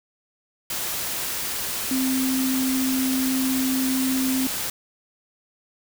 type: tone in noise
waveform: sine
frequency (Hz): 261.6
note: C4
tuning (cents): 0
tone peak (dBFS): -21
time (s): 1.91-4.47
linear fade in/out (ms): 2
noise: white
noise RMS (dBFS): -28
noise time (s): 0.7-4.7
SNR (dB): +4
effects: none